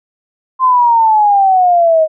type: exponential sweep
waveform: sine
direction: down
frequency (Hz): 1048 to 622.3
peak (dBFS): -6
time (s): 0.59-2.08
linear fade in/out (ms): 50
effects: none